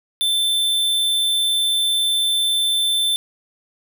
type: tone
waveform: square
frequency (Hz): 3542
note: A7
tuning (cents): +11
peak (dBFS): -17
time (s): 0.21-3.16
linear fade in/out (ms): 0
effects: none